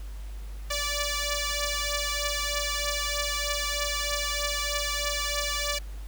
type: beating tone pair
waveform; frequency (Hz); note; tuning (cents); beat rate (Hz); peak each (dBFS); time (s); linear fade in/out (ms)
5% pulse; 580 / 583.2; D5 / D5; -22 / -12; 3.2; -18 / -20; 0.7-5.79; 10
effects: added 50 Hz sine -35 dBFS peak until 6.07 s + pink hiss -53 dBFS RMS until 6.07 s